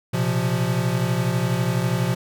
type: chord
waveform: square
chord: Bb suspended second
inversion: none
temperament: equal with one note detuned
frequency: 118.65 / 130.81 / 174.61 Hz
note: Bb2 / C3 / F3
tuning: +31 / 0 / 0 cents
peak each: -25 dBFS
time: 0.13-2.15 s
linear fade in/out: 10 ms
effects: none